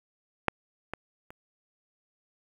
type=clicks; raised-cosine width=0.5 ms; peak=-7 / -18 / -30 dBFS; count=3; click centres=0.483 / 0.936 / 1.305 s; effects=8-bit

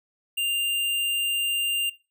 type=tone; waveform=square; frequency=2794 Hz; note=F7; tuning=in tune; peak=-24 dBFS; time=0.37-1.9 s; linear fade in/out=10 ms; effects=noise-tail reverb RT60 0.3 s tail -19 dB re dry

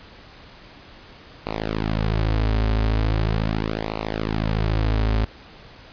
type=tone with flanger; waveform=sawtooth; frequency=53.9 Hz; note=A1; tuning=35 cents flat; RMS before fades=-22 dBFS; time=1.46-5.25 s; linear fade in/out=5 ms; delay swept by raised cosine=0.59 to 6.19 ms; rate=0.4 Hz; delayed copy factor=-0.95; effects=pink hiss -45 dBFS RMS until 5.92 s + resampled to 11025 Hz

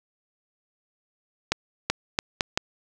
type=accelerating click train; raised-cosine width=0.2 ms; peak=-4 dBFS; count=5; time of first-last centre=1.52-2.575 s; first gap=380 ms; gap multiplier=0.76; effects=none

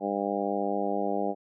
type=harmonic tone; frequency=100.5 Hz; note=G2; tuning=44 cents sharp; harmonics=2 / 3 / 4 / 5 / 6 / 7 / 8; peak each=-34 / -34 / -34 / -34 / -34 / -34 / -34 dBFS; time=0-1.35 s; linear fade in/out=50 ms; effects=none

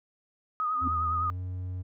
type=tone with vibrato; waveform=sine; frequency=1244.5 Hz; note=D#6; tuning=in tune; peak=-26 dBFS; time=0.6-1.3 s; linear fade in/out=0 ms; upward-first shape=triangle; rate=9.8 Hz; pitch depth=54 cents each way
type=tone with exponential growth; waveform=sine; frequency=261.6 Hz; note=C4; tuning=in tune; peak=-28 dBFS; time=0.72-0.88 s; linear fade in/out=5 ms; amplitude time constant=34 ms
type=tone with pitch glide; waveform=triangle; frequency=82.41 to 91.44 Hz; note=E2 to F#2; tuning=0 to -20 cents; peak=-30 dBFS; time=0.81-1.83 s; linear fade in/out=20 ms; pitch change=+180 cents; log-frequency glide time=1.08-1.38 s
effects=none

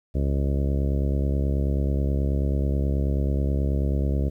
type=harmonic tone; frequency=69.3 Hz; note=C#2; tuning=in tune; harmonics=1 / 2 / 3 / 4 / 5 / 6 / 7 / 8 / 9; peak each=-22 / -28 / -32 / -34 / -36 / -38 / -39 / -40 / -41 dBFS; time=0.14-4.3 s; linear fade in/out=20 ms; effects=10-bit

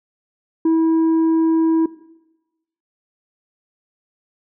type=tone with tanh clipping; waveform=sine; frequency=324.6 Hz; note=E4; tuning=27 cents flat; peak=-13 dBFS; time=0.65-1.86 s; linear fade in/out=5 ms; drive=3 dB; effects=noise-tail reverb RT60 1.0 s tail -18 dB re dry

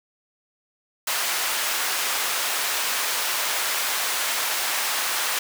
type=high-pass noise; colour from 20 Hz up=pink; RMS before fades=-25 dBFS; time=1.07-5.39 s; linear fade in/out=5 ms; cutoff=1000 Hz; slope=12 dB/octave; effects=none

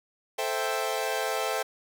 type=chord; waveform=sawtooth; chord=A minor seventh; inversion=none; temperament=equal; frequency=440 / 523.3 / 659.3 / 784 Hz; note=A4 / C5 / E5 / G5; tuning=0 / 0 / 0 / 0 cents; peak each=-29 dBFS; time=0.38-1.63 s; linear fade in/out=10 ms; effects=none

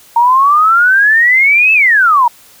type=exponential two-way sweep; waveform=sine; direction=up then down; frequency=920 to 2641 to 920 Hz; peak=-5 dBFS; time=0.16-2.28 s; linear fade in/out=5 ms; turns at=1.73 s; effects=white hiss -42 dBFS RMS until 2.6 s

